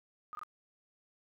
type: tone bursts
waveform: sine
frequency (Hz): 1236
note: D#6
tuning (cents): -12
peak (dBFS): -40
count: 3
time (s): 0.33-0.434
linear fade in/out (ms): 0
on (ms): 20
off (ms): 22
effects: none